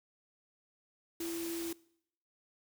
sine tone in noise, 335.5 Hz, E4, 31 cents sharp, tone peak -36 dBFS, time 1.2-1.73 s, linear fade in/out 5 ms, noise white, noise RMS -44 dBFS, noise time 1.2-1.73 s, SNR +5 dB, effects noise-tail reverb RT60 0.7 s tail -22 dB re dry

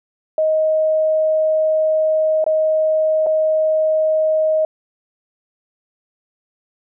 sine tone with dropouts, 627 Hz, D#5, 13 cents sharp, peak -13 dBFS, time 0.38-4.65 s, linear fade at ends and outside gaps 2 ms, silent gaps 2.442-2.464 / 3.263-3.267 s, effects none

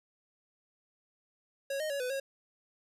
square tone with pitch steps, 551 / 619 / 562 / 501 / 545 Hz, C#5 / D#5 / C#5 / B4 / C#5, -11 / -9 / +24 / +25 / -29 cents, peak -33 dBFS, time 1.7-2.2 s, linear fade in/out 5 ms, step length 100 ms, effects resampled to 32000 Hz + 12-bit

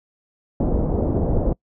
pink low-pass noise, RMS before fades -20 dBFS, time 0.6-1.53 s, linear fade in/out 2 ms, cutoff 630 Hz, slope 24 dB/octave, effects noise-tail reverb RT60 0.1 s tail -25 dB re dry

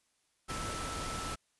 sine tone in noise, 1318.5 Hz, E6, in tune, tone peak -41 dBFS, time 0.48-1.36 s, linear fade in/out 20 ms, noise pink, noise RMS -39 dBFS, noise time 0.48-1.36 s, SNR -5 dB, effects white hiss -75 dBFS RMS until 1.59 s + resampled to 24000 Hz

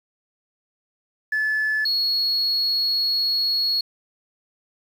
sine tone pair in turn, 1730 / 4334 Hz, A6 / C#8, -30 / -40 cents, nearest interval octave + major third, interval 1590 cents, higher second, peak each -18 / -17 dBFS, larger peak second, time 1.32-1.85 / 1.85-3.81 s, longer second, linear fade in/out 5 ms, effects tanh soft clip ceiling -17 dBFS + 8-bit

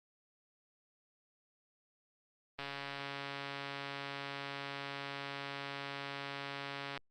click train, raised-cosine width 0.3 ms, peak -25 dBFS, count 615, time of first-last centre 2.59-6.976 s, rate 140 Hz, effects Opus 24 kbps

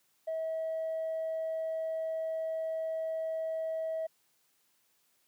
triangle tone with tanh clipping, 644 Hz, E5, 41 cents flat, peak -32 dBFS, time 0.27-4.07 s, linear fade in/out 10 ms, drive 5 dB, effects white hiss -72 dBFS RMS until 5.27 s + high-pass 100 Hz 12 dB/octave

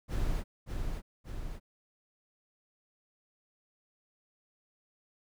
brown noise with echo, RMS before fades -31 dBFS, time 0.08-0.44 s, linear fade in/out 50 ms, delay 580 ms, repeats 2, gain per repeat -4 dB, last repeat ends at 1.6 s, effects none

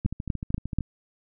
two click trains, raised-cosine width 5 ms, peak -19 / -11 dBFS, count 11 / 4, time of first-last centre 0.05-0.808 / 0.06-0.786 s, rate 13.2 / 4.13 Hz, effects none

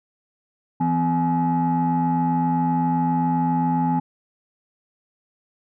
sine tone cluster, 166.3 / 253.9 / 847 Hz, E3 / B3 / G#5, +16 / +48 / +34 cents, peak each -21 dBFS, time 0.8-4 s, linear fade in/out 10 ms, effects tanh soft clip ceiling -13 dBFS

